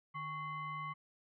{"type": "tone with frequency modulation", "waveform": "sine", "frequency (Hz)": 1108.7, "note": "C#6", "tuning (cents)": 0, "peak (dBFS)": -39, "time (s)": [0.14, 0.94], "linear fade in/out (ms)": 20, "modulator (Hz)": 958, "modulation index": 0.83, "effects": []}